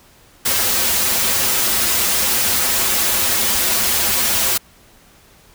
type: noise with comb filter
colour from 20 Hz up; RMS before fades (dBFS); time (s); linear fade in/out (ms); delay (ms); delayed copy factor
white; -17; 0.45-4.58; 10; 6.7; -0.9
effects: pink hiss -49 dBFS RMS until 5.54 s